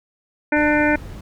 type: harmonic tone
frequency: 298.4 Hz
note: D4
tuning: 28 cents sharp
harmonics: 1 / 2 / 3 / 5 / 6 / 7 / 8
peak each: -18 / -21 / -24 / -22 / -24 / -27 / -27 dBFS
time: 0.52-0.96 s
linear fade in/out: 5 ms
type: noise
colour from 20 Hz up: brown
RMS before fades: -34 dBFS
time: 0.56-1.21 s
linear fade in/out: 5 ms
effects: none